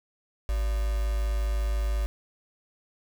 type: tone with quantisation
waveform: sine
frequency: 52.8 Hz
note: G#1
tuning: 29 cents sharp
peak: -24 dBFS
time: 0.49-2.06 s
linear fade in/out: 0 ms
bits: 6
effects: none